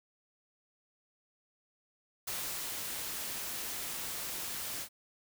white noise with ADSR envelope, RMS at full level -37 dBFS, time 2.27-4.89 s, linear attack 8 ms, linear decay 370 ms, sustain -2 dB, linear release 77 ms, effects none

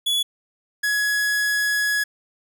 45% pulse tone pair in turn, 3403 / 1680.5 Hz, G#7 / G#6, +41 / +20 cents, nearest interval octave, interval 1221 cents, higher first, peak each -19 dBFS, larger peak neither, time 0.06-0.23 / 0.83-2.04 s, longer second, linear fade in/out 10 ms, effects none

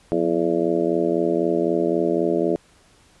harmonic tone with a mistuned harmonic, 83.9 Hz, E2, 31 cents sharp, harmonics 2 / 3 / 4 / 5 / 6 / 7 / 8, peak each -29 / -28 / -22 / -23 / -31 / -26 / -30 dBFS, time 0.12-2.56 s, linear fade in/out 0 ms, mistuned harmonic 2, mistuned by +97 cents, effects pink hiss -55 dBFS RMS until 3.2 s + resampled to 24000 Hz

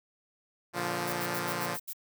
5% pulse chord, Bb major, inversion none, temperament equal with one note detuned, 116.54 / 144.39 / 174.61 Hz, Bb2 / D3 / F3, 0 / -29 / 0 cents, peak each -26 / -26 / -22 dBFS, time 0.73-1.78 s, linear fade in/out 50 ms
violet noise bursts, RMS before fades -38 dBFS, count 7, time 1.07-1.933 s, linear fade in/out 10 ms, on 59 ms, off 75 ms
effects none

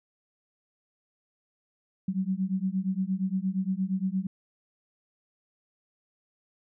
sine beating tone pair, 185.1 / 193.7 Hz, F#3 / G3, +1 / -20 cents, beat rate 8.6 Hz, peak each -29 dBFS, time 2.08-4.27 s, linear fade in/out 5 ms, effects none

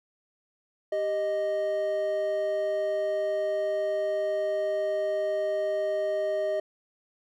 triangle tone pair together, 393 / 621 Hz, G4 / D#5, +4 / -3 cents, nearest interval minor sixth, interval 793 cents, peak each -31 / -24 dBFS, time 0.92-6.6 s, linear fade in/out 5 ms, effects none

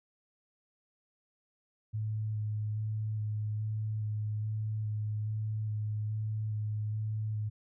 sine tone with vibrato, 107.3 Hz, A2, 43 cents flat, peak -31 dBFS, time 1.93-7.5 s, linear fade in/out 20 ms, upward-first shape square, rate 1.2 Hz, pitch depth 13 cents each way, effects none

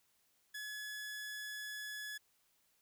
sawtooth tone, 1700 Hz, G#6, 40 cents sharp, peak -39 dBFS, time 0.54-2.18 s, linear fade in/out 10 ms, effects white hiss -75 dBFS RMS until 2.81 s

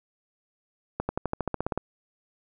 accelerating click train, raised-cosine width 1 ms, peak -13 dBFS, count 12, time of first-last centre 1-1.776 s, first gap 90 ms, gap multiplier 0.95, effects none

